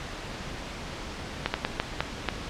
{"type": "slowing click train", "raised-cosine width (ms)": 0.3, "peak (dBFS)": -8, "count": 6, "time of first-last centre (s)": [1.46, 2.287], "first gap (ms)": 80, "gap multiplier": 1.37, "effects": ["pink hiss -37 dBFS RMS until 2.49 s", "low-pass 5000 Hz 12 dB/octave"]}